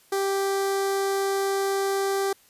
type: tone with notch filter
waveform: sawtooth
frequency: 392 Hz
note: G4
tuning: in tune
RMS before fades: -25 dBFS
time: 0.12-2.33 s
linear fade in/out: 5 ms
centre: 2700 Hz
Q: 1.5
effects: white hiss -58 dBFS RMS until 2.49 s + resampled to 32000 Hz